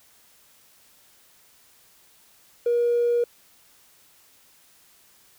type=tone; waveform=triangle; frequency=476.8 Hz; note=A#4; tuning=39 cents sharp; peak=-15 dBFS; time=2.66-3.24 s; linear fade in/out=5 ms; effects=tanh soft clip ceiling -16 dBFS + white hiss -57 dBFS RMS until 5.38 s